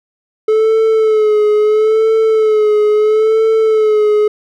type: tone with vibrato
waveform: triangle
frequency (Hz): 432.5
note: A4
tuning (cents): -30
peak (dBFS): -6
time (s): 0.48-4.28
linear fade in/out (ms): 5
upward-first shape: sine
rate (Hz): 0.75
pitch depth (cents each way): 45
effects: none